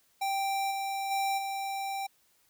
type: tone with level steps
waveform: square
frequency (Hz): 784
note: G5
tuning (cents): 0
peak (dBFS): -29 / -32 / -28 / -33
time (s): 0.21-2.07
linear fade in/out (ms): 10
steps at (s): 0.7 / 1.1 / 1.37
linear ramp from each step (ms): 20
effects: white hiss -68 dBFS RMS until 2.49 s